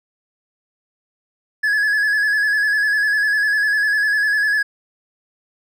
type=tone with vibrato; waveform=triangle; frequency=1692 Hz; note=G#6; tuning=32 cents sharp; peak=-13 dBFS; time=1.63-4.63 s; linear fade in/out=10 ms; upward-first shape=square; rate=10 Hz; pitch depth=36 cents each way; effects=none